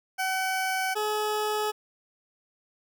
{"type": "tone pair in turn", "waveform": "20% pulse", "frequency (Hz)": [757, 424.9], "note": ["F#5", "G#4"], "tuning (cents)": [39, 40], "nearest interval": "minor seventh", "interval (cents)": 999, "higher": "first", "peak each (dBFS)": [-21, -21], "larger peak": "neither", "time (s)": [[0.18, 0.95], [0.95, 1.72]], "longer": "neither", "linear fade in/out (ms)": 20, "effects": []}